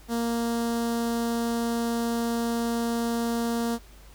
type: tone with notch filter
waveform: sawtooth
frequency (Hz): 233.1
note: A#3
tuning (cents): 0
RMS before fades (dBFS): -27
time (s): 0.08-3.79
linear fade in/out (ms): 50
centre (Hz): 2300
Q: 1.1
effects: added 50 Hz sine -48 dBFS peak until 4.14 s + pink hiss -54 dBFS RMS until 4.14 s